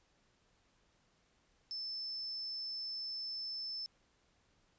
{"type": "tone", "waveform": "sine", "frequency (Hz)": 5274, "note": "E8", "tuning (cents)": 0, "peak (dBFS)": -39, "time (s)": [1.71, 3.86], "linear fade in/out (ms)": 0, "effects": ["pink hiss -73 dBFS RMS until 4.78 s", "resampled to 16000 Hz"]}